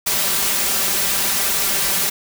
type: noise with comb filter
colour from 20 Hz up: white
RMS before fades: -19 dBFS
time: 0.06-2.1 s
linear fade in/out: 10 ms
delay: 5.1 ms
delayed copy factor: +0.7
effects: none